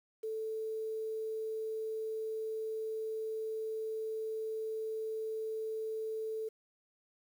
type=tone with quantisation; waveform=sine; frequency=440 Hz; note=A4; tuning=in tune; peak=-35 dBFS; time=0.23-6.49 s; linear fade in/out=10 ms; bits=10; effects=none